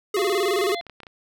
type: tone with vibrato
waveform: square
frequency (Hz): 392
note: G4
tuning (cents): 0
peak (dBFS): -21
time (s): 0.14-0.75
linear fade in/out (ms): 5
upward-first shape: square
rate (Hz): 19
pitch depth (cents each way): 110
type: harmonic tone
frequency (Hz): 690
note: F5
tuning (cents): -21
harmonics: 1 / 3 / 5 / 6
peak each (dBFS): -30 / -35 / -37 / -38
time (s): 0.17-0.81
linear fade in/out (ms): 5
type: clicks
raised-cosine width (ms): 0.3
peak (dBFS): -26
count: 11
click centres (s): 0.574 / 0.609 / 0.669 / 0.701 / 0.745 / 0.811 / 0.867 / 0.897 / 1.003 / 1.033 / 1.068
effects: none